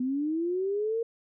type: linear sweep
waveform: sine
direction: up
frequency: 246.9 to 466.2 Hz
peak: -26 dBFS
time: 0-1.03 s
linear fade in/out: 5 ms
effects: none